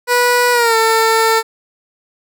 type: tone with pitch glide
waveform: 15% pulse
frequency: 488.9 to 448.3 Hz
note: B4 to A4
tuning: -18 to +32 cents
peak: -4 dBFS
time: 0.07-1.43 s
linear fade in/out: 50 ms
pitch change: -150 cents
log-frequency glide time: 0.52-0.76 s
effects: none